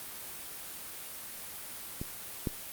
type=clicks; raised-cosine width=3 ms; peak=-22 / -17 dBFS; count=2; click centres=2.015 / 2.472 s; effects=white hiss -43 dBFS RMS until 2.72 s + Opus 32 kbps